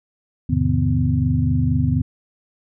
sine tone cluster, 81.3 / 104.3 / 128.7 / 152.2 / 250.9 Hz, E2 / G#2 / C3 / D#3 / B3, -23 / +8 / -28 / -38 / +28 cents, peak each -22 dBFS, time 0.49-2.02 s, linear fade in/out 10 ms, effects none

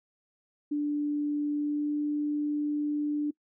sine tone with pitch glide, 293.7 to 295.6 Hz, D4 to D4, 0 to +11 cents, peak -26 dBFS, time 0.71-3.31 s, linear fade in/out 10 ms, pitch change +11 cents, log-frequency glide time 1.54-1.94 s, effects noise-tail reverb RT60 0.1 s tail -23 dB re dry

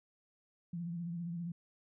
sine tone with vibrato, 170.9 Hz, F3, 37 cents flat, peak -37 dBFS, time 0.73-1.52 s, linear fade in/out 5 ms, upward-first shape sine, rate 15 Hz, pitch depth 53 cents each way, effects none

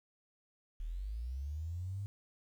sine linear sweep, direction up, 36.71 to 102.4 Hz, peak -37 dBFS, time 0.8-2.06 s, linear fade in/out 0 ms, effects 11-bit

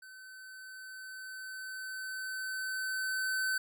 square tone with level ramp, 1526 Hz, G6, 47 cents flat, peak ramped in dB -50 to -30 dBFS, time 0.02-3.58 s, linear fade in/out 5 ms, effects none

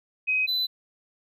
sine / triangle tone pair in turn, 2524 / 4007 Hz, D#7 / B7, +24 / +24 cents, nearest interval minor sixth, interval 800 cents, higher second, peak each -21 / -22 dBFS, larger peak first, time 0.27-0.47 / 0.47-0.67 s, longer neither, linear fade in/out 20 ms, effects none

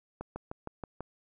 slowing click train, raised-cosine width 1 ms, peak -24 dBFS, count 6, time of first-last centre 0.21-1.006 s, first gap 150 ms, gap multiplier 1.03, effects none

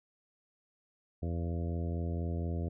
harmonic tone with a mistuned harmonic, 84.2 Hz, E2, 37 cents sharp, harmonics 1 / 2 / 3 / 4 / 5 / 6 / 7 / 8, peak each -33 / -39 / -43 / -45 / -47 / -49 / -50 / -51 dBFS, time 1.22-2.69 s, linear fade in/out 10 ms, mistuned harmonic 8, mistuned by +33 cents, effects none

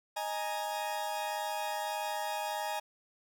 40% pulse chord, D# suspended fourth, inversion none, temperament equal, 622.3 / 830.6 / 932.3 Hz, D#5 / G#5 / A#5, 0 / 0 / 0 cents, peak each -39 / -35 / -39 dBFS, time 0.16-2.8 s, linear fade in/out 10 ms, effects none

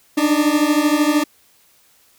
40% pulse beating tone pair, 292.4 / 305.4 Hz, D4 / D#4, -7 / -32 cents, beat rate 13 Hz, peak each -16 dBFS, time 0.17-1.24 s, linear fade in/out 10 ms, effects white hiss -55 dBFS RMS until 2.18 s

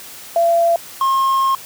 sine / triangle tone pair in turn, 678 / 1071.9 Hz, E5 / C6, +49 / +42 cents, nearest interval minor sixth, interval 793 cents, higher second, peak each -11 dBFS, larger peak neither, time 0.36-0.76 / 1.01-1.55 s, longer second, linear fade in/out 2 ms, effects white hiss -36 dBFS RMS until 1.65 s + high-pass 80 Hz 12 dB/octave

